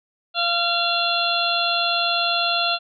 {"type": "harmonic tone", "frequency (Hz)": 688, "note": "F5", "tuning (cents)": -26, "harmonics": [1, 2, 4, 5, 6], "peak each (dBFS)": [-25, -25, -25, -25, -25], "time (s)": [0.34, 2.79], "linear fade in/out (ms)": 50, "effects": []}